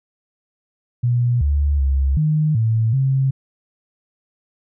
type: tone with pitch steps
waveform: sine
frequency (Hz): 121.2 / 72.1 / 68 / 153.7 / 112.1 / 134.1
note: B2 / D2 / C#2 / D#3 / A2 / C3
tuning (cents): -32 / -31 / -33 / -21 / +33 / +43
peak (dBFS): -14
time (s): 1.03-3.31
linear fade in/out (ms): 10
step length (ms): 380
effects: none